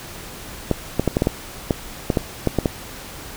clicks, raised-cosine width 2 ms, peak -3 dBFS, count 12, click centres 0.713 / 0.996 / 1.077 / 1.169 / 1.221 / 1.271 / 1.708 / 2.102 / 2.172 / 2.473 / 2.587 / 2.658 s, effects pink hiss -36 dBFS RMS until 3.36 s

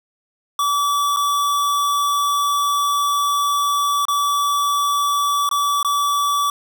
square tone with dropouts, 1151 Hz, D6, 35 cents flat, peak -17 dBFS, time 0.59-6.5 s, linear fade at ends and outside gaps 2 ms, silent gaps 1.163-1.169 / 4.053-4.083 / 5.491-5.512 / 5.829-5.847 s, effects none

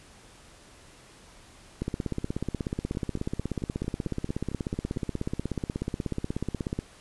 two click trains, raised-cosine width 3 ms, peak -24 / -16 dBFS, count 10 / 83, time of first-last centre 2.95-4.963 / 1.82-6.79 s, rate 4.47 / 16.5 Hz, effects pink hiss -53 dBFS RMS until 7 s + resampled to 24000 Hz

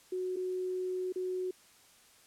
sine tone with dropouts, 368.4 Hz, F#4, 7 cents flat, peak -32 dBFS, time 0.12-1.51 s, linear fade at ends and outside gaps 5 ms, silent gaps 0.361-0.367 / 1.124-1.158 s, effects white hiss -61 dBFS RMS until 2.26 s + low-pass 11000 Hz 12 dB/octave

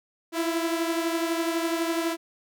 sawtooth beating tone pair, 329.6 / 341.6 Hz, E4 / F4, 0 / -38 cents, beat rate 12 Hz, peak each -22 / -27 dBFS, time 0.32-2.17 s, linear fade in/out 50 ms, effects none

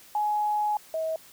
sine tone pair in turn, 840 / 640.8 Hz, G#5 / E5, +19 / -49 cents, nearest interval perfect fourth, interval 468 cents, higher first, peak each -23 / -26 dBFS, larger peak first, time 0.15-0.77 / 0.94-1.16 s, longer first, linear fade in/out 2 ms, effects white hiss -52 dBFS RMS until 1.32 s

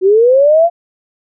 sine linear sweep, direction up, 363.4 to 698.5 Hz, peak -5 dBFS, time 0.01-0.7 s, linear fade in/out 50 ms, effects none

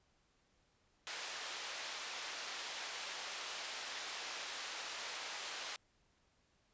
white band-pass noise, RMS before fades -45 dBFS, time 1.07-5.76 s, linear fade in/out 0 ms, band 560 to 4800 Hz, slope 12 dB/octave, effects pink hiss -75 dBFS RMS until 6.73 s + resampled to 16000 Hz

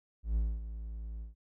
triangle tone with ADSR envelope, 55.2 Hz, A1, 6 cents sharp, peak -24 dBFS, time 0.23-1.35 s, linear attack 130 ms, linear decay 240 ms, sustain -12 dB, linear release 140 ms, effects none

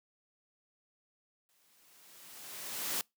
white noise with exponential growth, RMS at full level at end -33 dBFS, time 1.49-3.01 s, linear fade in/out 0 ms, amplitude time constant 330 ms, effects noise-tail reverb RT60 0.2 s tail -26 dB re dry + high-pass 150 Hz 12 dB/octave

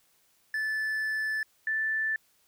triangle / sine tone pair in turn, 1746 / 1760.2 Hz, A6 / A6, -14 / 0 cents, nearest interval unison, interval 14 cents, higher second, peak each -26 dBFS, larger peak neither, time 0.54-1.43 / 1.67-2.16 s, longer first, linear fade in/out 2 ms, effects white hiss -67 dBFS RMS until 2.47 s

